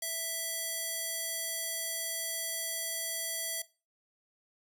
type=tone with band-pass filter; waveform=square; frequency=659.3 Hz; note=E5; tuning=in tune; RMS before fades=-36 dBFS; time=0.02-3.62 s; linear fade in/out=5 ms; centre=11000 Hz; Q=0.88; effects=noise-tail reverb RT60 0.3 s tail -18 dB re dry